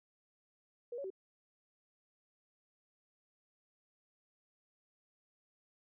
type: tone with pitch steps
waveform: sine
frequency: 479.7 / 558 / 381.5 Hz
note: A#4 / C#5 / G4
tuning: +50 / +11 / -47 cents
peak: -39 dBFS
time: 0.92-1.103 s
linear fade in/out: 5 ms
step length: 61 ms
effects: none